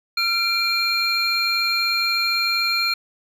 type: tone cluster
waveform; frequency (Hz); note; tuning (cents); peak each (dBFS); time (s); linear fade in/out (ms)
triangle; 1367 / 2370 / 4203; F6 / D7 / C8; -37 / +15 / +7; -25 / -21 / -20; 0.17-2.94; 5
effects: none